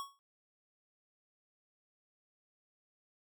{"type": "tone with exponential decay", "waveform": "square", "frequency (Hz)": 1110, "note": "C#6", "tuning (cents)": 2, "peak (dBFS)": -37, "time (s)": [0, 0.19], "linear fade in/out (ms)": 0, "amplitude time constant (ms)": 40, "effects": []}